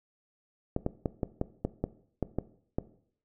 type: clicks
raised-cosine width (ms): 2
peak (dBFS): -15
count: 10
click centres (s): 0.764 / 0.864 / 1.058 / 1.232 / 1.414 / 1.65 / 1.84 / 2.227 / 2.386 / 2.785
effects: noise-tail reverb RT60 0.6 s tail -17 dB re dry